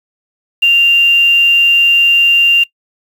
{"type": "tone with quantisation", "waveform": "sine", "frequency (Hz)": 2785, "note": "F7", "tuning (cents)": -5, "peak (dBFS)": -5, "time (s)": [0.62, 2.64], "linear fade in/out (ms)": 10, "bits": 5, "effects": ["noise-tail reverb RT60 0.1 s tail -23 dB re dry"]}